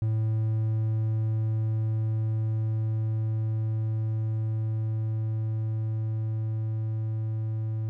triangle tone with level ramp, 110 Hz, A2, in tune, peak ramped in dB -21 to -25 dBFS, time 0.02-7.89 s, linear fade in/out 0 ms, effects none

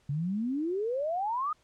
sine exponential sweep, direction up, 136.5 to 1269 Hz, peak -28 dBFS, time 0.09-1.53 s, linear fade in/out 5 ms, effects pink hiss -67 dBFS RMS until 1.63 s + low-pass 8000 Hz 12 dB/octave

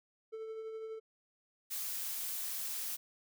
triangle tone with tremolo, 442.5 Hz, A4, 10 cents sharp, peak -37 dBFS, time 0.32-1 s, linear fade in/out 20 ms, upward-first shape triangle, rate 12 Hz, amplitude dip 40%
blue noise, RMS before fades -39 dBFS, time 1.7-2.97 s, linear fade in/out 20 ms
effects none

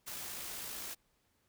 white noise with amplitude modulation, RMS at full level -42 dBFS, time 0.06-0.95 s, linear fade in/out 20 ms, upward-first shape sine, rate 55.5 Hz, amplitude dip 25%, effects pink hiss -75 dBFS RMS until 1.48 s

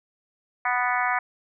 harmonic tone with a mistuned harmonic, 246.9 Hz, B3, in tune, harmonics 3 / 4 / 5 / 6 / 7 / 8 / 9, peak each -27 / -28 / -29 / -30 / -30 / -31 / -32 dBFS, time 0.65-1.19 s, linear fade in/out 5 ms, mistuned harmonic 7, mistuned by +16 cents, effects none

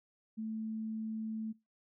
sine tone, 220 Hz, A3, in tune, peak -36 dBFS, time 0.37-1.53 s, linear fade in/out 20 ms, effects noise-tail reverb RT60 0.2 s tail -21 dB re dry

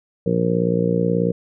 harmonic tone, 58.4 Hz, A#1, 4 cents sharp, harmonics 2 / 3 / 4 / 5 / 6 / 7 / 8 / 9, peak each -27 / -20 / -28 / -28 / -30 / -30 / -21 / -28 dBFS, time 0.26-1.32 s, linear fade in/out 5 ms, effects none

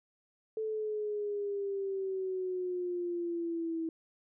sine exponential sweep, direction down, 440 to 324 Hz, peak -32 dBFS, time 0.57-3.89 s, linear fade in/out 2 ms, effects none

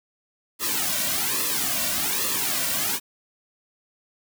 white noise with flanger, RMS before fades -25 dBFS, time 0.59-3 s, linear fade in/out 50 ms, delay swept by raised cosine 1.3 to 2.4 ms, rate 1.2 Hz, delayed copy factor -1, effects none

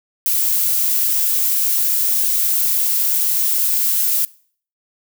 violet noise, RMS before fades -17 dBFS, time 0.26-4.25 s, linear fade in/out 0 ms, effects noise-tail reverb RT60 0.5 s tail -22 dB re dry

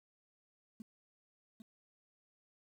triangle tone with echo, 220 Hz, A3, in tune, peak -40 dBFS, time 0.8-0.82 s, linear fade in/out 2 ms, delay 800 ms, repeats 1, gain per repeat -7 dB, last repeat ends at 1.62 s, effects tanh soft clip ceiling -42 dBFS + 11-bit

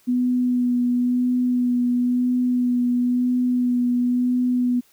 sine tone with vibrato, 246.9 Hz, B3, in tune, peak -17 dBFS, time 0.07-4.81 s, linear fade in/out 20 ms, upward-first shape sine, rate 0.98 Hz, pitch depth 16 cents each way, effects white hiss -58 dBFS RMS until 4.92 s

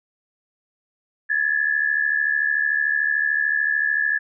sine tone pair together, 1677.5 / 1751 Hz, G#6 / A6, +17 / -9 cents, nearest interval minor second, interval 74 cents, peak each -21 dBFS, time 1.29-4.19 s, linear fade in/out 20 ms, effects none

